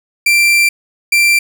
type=tone pair in turn; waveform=40% pulse; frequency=2357 / 2357 Hz; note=D7 / D7; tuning=+6 / +6 cents; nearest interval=unison; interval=0 cents; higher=neither; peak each=-7 dBFS; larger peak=neither; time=0.26-0.69 / 1.12-1.39 s; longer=first; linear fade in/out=5 ms; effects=none